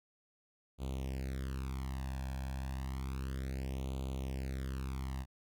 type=tone with flanger; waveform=sawtooth; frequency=66.1 Hz; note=C2; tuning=18 cents sharp; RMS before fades=-39 dBFS; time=0.78-5.26 s; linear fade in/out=50 ms; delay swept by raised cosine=0.28 to 1.21 ms; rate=0.31 Hz; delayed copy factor=+0.95; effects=none